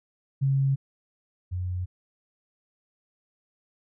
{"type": "tone pair in turn", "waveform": "sine", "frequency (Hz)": [136.3, 90.52], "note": ["C#3", "F#2"], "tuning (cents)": [-29, -37], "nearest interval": "perfect fifth", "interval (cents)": 708, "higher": "first", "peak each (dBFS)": [-20, -27], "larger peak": "first", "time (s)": [[0.41, 0.76], [1.51, 1.86]], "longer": "neither", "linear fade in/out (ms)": 20, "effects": []}